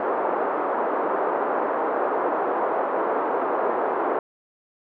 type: band-pass noise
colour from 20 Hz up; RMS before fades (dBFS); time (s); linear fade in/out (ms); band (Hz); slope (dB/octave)
pink; -24; 0-4.19; 2; 370 to 1200; 24
effects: none